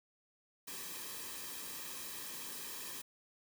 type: noise with comb filter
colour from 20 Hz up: white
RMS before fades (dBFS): -45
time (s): 0.67-3.02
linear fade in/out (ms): 10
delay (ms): 1.4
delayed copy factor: -0.65
effects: none